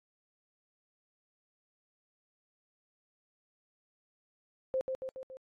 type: tone with echo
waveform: sine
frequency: 523.3 Hz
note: C5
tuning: in tune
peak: -28 dBFS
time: 4.74-4.81 s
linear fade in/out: 0 ms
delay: 140 ms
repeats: 4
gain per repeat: -4 dB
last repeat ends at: 5.37 s
effects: AAC 32 kbps